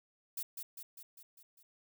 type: noise with echo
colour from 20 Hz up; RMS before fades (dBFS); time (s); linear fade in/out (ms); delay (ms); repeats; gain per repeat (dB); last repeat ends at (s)
violet; -39; 0.37-0.43; 5; 200; 6; -4; 1.63
effects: none